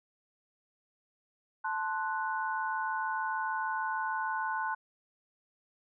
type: chord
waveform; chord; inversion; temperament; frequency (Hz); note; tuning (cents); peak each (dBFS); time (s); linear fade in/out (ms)
sine; F# diminished; first; equal; 880 / 1046.5 / 1480; A5 / C6 / F#6; 0 / 0 / 0; -34 / -36 / -35; 1.64-4.75; 10
effects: none